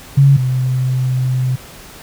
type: tone pair in turn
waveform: sine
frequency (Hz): 138.59 / 128.48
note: C#3 / C3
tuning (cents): 0 / -31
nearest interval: minor second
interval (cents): 131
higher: first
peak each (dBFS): -5 / -13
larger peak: first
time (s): 0.17-0.37 / 0.37-1.56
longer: second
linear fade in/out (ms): 10
effects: pink hiss -37 dBFS RMS until 2.02 s